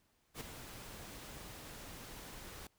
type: noise with ADSR envelope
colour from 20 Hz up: pink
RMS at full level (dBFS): -42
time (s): 0.34-2.67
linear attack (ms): 69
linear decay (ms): 4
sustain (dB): -8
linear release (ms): 3
effects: pink hiss -75 dBFS RMS until 2.78 s